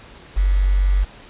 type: tone with quantisation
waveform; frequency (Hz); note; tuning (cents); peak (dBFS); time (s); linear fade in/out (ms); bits
sine; 47.32; F#1; +40; -13; 0.36-1.05; 20; 6
effects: pink hiss -43 dBFS RMS until 1.29 s + resampled to 8000 Hz